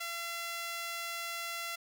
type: tone with high-pass filter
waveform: sawtooth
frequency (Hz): 680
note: F5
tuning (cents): -46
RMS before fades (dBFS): -39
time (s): 0-1.76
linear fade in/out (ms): 10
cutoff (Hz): 1600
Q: 0.93
effects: none